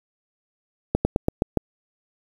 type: slowing click train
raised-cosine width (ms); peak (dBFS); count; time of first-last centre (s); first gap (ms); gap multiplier
2; -5; 6; 0.95-1.573; 100; 1.11
effects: 7-bit